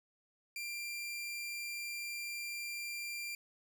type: tone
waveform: sawtooth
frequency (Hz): 2376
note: D7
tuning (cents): +20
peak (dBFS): -36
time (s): 0.56-3.35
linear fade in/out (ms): 2
effects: none